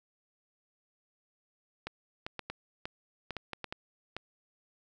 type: clicks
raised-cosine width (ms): 0.3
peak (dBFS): -21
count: 11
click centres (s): 1.87 / 2.265 / 2.393 / 2.5 / 2.855 / 3.307 / 3.367 / 3.533 / 3.643 / 3.725 / 4.166
effects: none